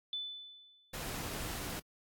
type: tone with exponential decay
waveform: sine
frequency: 3500 Hz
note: A7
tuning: 10 cents flat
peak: -34 dBFS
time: 0.13-1.05 s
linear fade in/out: 1 ms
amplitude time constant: 200 ms
type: noise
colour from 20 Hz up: pink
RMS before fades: -41 dBFS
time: 0.93-1.8 s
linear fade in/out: 10 ms
effects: AAC 64 kbps